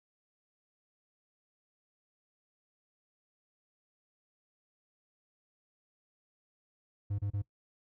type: tone bursts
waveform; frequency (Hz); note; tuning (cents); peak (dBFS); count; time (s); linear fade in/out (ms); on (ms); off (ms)
triangle; 101.1; G#2; -46; -29; 3; 7.1-7.421; 10; 87; 30
effects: noise-tail reverb RT60 0.1 s tail -21 dB re dry